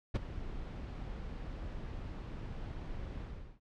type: noise with ADSR envelope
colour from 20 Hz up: brown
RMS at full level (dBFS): -26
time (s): 0.14-3.6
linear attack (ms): 19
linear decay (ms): 16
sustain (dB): -16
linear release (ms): 400
effects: low-pass 4000 Hz 12 dB/octave